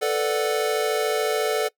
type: chord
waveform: square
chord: B minor seventh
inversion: third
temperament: equal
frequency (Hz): 440 / 493.9 / 587.3 / 740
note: A4 / B4 / D5 / F#5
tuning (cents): 0 / 0 / 0 / 0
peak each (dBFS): -24 / -30 / -28 / -30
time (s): 0.01-1.69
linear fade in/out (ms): 20
effects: noise-tail reverb RT60 0.1 s tail -22 dB re dry